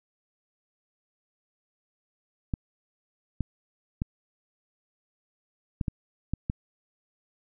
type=clicks; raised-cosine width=5 ms; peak=-15 dBFS; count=7; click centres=2.538 / 3.407 / 4.019 / 5.812 / 5.882 / 6.336 / 6.499 s; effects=none